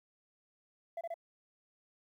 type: tone bursts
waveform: sine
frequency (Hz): 674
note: E5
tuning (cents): +38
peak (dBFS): -34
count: 3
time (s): 0.97-1.142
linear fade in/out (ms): 5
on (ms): 40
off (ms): 26
effects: tanh soft clip ceiling -36 dBFS + 12-bit